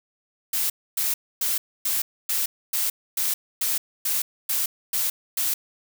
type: noise bursts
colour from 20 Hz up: blue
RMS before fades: -24 dBFS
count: 12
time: 0.53-5.54 s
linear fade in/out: 5 ms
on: 170 ms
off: 270 ms
effects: none